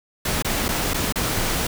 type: noise with dropouts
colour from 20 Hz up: pink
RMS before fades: -23 dBFS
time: 0.25-1.67 s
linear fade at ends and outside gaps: 5 ms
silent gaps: 0.424-0.446 / 0.683-0.688 / 0.936-0.942 / 1.125-1.157 s
effects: none